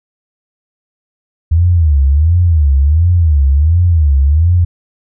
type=tone with vibrato; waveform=sine; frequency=77.7 Hz; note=D#2; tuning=2 cents flat; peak=-6 dBFS; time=1.51-4.65 s; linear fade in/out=10 ms; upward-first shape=sine; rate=1.4 Hz; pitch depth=230 cents each way; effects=none